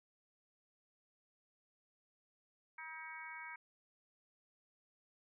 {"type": "harmonic tone", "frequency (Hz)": 318.6, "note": "D#4", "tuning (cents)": 41, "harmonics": [3, 4, 5, 6, 7], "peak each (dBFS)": [-52, -56, -52, -56, -50], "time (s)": [2.78, 3.56], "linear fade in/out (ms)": 5, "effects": []}